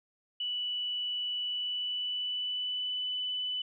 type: tone with pitch glide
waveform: sine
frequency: 2960 to 2994 Hz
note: F#7 to F#7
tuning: 0 to +20 cents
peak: -31 dBFS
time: 0.4-3.62 s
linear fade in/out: 5 ms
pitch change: +20 cents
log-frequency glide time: 1.41-3.06 s
effects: none